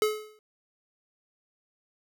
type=tone with exponential decay; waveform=square; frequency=427.9 Hz; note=A4; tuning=48 cents flat; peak=-20 dBFS; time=0.02-0.39 s; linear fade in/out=1 ms; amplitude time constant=79 ms; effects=none